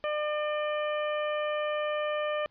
harmonic tone, 600 Hz, D5, 37 cents sharp, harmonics 1 / 2 / 3 / 4 / 5, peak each -29 / -35 / -39 / -41 / -43 dBFS, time 0.04-2.46 s, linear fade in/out 0 ms, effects pink hiss -69 dBFS RMS until 2.5 s + resampled to 11025 Hz

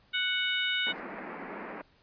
harmonic tone, 740 Hz, F#5, in tune, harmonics 2 / 3 / 4 / 5, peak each -32 / -33 / -32 / -34 dBFS, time 0.13-0.93 s, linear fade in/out 20 ms
violet noise with tremolo, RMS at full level -49 dBFS, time 0.35-1.01 s, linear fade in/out 20 ms, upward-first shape triangle, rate 8.1 Hz, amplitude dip 35%
pink band-pass noise, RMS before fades -41 dBFS, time 0.86-1.82 s, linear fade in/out 10 ms, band 190 to 2300 Hz, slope 48 dB/octave
effects pink hiss -64 dBFS RMS until 2.02 s + resampled to 11025 Hz

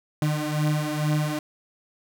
35% pulse beating tone pair, 150.4 / 152.6 Hz, D3 / D#3, +42 / -33 cents, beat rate 2.2 Hz, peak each -23 / -25 dBFS, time 0.22-1.39 s, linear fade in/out 2 ms, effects none

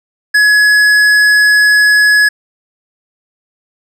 sine tone with tanh clipping, 1689 Hz, G#6, 29 cents sharp, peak -7 dBFS, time 0.34-2.29 s, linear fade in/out 10 ms, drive 12 dB, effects none

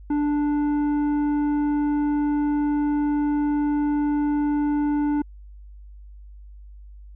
sine tone with tanh clipping, 293.7 Hz, D4, in tune, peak -21 dBFS, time 0.1-5.22 s, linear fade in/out 5 ms, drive 9 dB, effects added 50 Hz sine -40 dBFS peak until 7.15 s

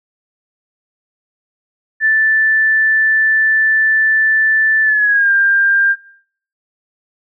sine tone with pitch glide, 1760 to 1595.4 Hz, A6 to G6, 0 to +30 cents, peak -9 dBFS, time 2-5.96 s, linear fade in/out 50 ms, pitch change -170 cents, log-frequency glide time 4.83-5.31 s, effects noise-tail reverb RT60 0.6 s tail -19 dB re dry

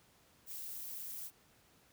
violet noise with amplitude modulation, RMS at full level -41 dBFS, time 0.46-1.31 s, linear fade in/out 50 ms, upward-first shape sine, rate 276 Hz, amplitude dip 85%, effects pink hiss -67 dBFS RMS until 1.92 s + high-pass 60 Hz 12 dB/octave

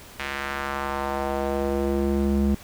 square tone with band-pass filter sweep, 69.3 Hz, C#2, in tune, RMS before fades -25 dBFS, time 0.19-2.55 s, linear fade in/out 5 ms, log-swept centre 2200 to 200 Hz, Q 1.5, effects pink hiss -45 dBFS RMS until 2.63 s

